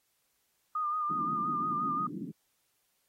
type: tone with vibrato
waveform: sine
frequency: 1220 Hz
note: D#6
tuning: 34 cents flat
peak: -29 dBFS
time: 0.75-2.07 s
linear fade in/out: 5 ms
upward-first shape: sine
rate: 5.7 Hz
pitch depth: 42 cents each way
type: band-pass noise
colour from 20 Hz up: white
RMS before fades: -40 dBFS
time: 1.09-2.32 s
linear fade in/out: 10 ms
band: 150 to 320 Hz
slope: 48 dB/octave
effects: white hiss -75 dBFS RMS until 3.08 s + AAC 48 kbps